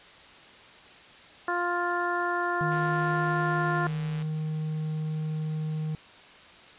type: harmonic tone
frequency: 350.6 Hz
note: F4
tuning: 7 cents sharp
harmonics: 1 / 2 / 3 / 4 / 5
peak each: -32 / -32 / -31 / -31 / -35 dBFS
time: 1.48-3.87 s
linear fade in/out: 2 ms
type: tone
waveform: triangle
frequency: 155.56 Hz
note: D#3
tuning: in tune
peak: -26 dBFS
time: 2.61-5.95 s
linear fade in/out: 0 ms
type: click train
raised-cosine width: 0.3 ms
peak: -29 dBFS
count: 219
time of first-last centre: 2.72-4.223 s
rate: 145 Hz
effects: white hiss -50 dBFS RMS until 6.78 s + resampled to 8000 Hz